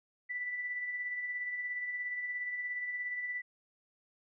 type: tone with tremolo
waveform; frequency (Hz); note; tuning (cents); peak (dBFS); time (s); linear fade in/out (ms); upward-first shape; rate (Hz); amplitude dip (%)
sine; 1975.5; B6; 0; -33; 0.29-3.42; 20; sine; 17; 40
effects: none